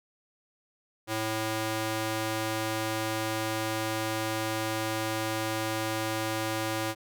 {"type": "tone with high-pass filter", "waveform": "square", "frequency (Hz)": 110, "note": "A2", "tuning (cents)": 0, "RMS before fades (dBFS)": -31, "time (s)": [1.07, 6.95], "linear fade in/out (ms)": 50, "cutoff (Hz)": 280, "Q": 0.51, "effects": []}